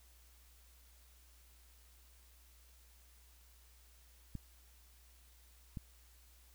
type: clicks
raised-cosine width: 5 ms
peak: -30 dBFS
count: 2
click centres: 4.353 / 5.772 s
effects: added 60 Hz sine -62 dBFS peak until 6.54 s + white hiss -67 dBFS RMS until 6.54 s